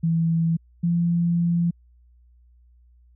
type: tone pair in turn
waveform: sine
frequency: 164.81 / 171.1 Hz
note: E3 / F3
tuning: 0 / -35 cents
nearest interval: minor second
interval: 65 cents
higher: second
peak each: -18 dBFS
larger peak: neither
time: 0.03-0.57 / 0.83-1.71 s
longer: second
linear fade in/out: 10 ms
effects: added 60 Hz sine -52 dBFS peak until 3.15 s